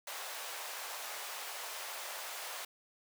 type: high-pass noise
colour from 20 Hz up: pink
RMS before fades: -43 dBFS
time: 0.07-2.65 s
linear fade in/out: 5 ms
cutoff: 600 Hz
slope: 24 dB/octave
effects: none